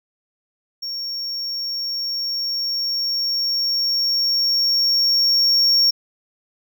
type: tone with level ramp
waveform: triangle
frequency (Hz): 5520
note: F8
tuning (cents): -21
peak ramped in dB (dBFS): -24 to -11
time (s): 0.82-5.91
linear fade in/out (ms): 10
effects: none